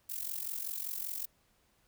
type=noise with amplitude modulation; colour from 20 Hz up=violet; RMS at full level=-35 dBFS; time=0.09-1.26 s; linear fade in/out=10 ms; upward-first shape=sine; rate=45.2 Hz; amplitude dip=80%; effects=pink hiss -71 dBFS RMS until 1.87 s